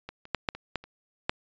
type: clicks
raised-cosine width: 0.3 ms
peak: -22 / -30 / -10 / -10 / -24 / -13 / -30 / -9 dBFS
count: 8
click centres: 0.09 / 0.254 / 0.347 / 0.488 / 0.55 / 0.757 / 0.84 / 1.295 s
effects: resampled to 16000 Hz